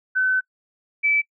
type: tone pair in turn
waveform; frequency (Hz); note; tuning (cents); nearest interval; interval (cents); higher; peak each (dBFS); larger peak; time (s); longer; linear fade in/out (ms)
sine; 1518 / 2309; F#6 / D7; +44 / -30; perfect fifth; 726; second; -17 / -16; second; 0.15-0.41 / 1.03-1.22; first; 20
effects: noise-tail reverb RT60 0.1 s tail -24 dB re dry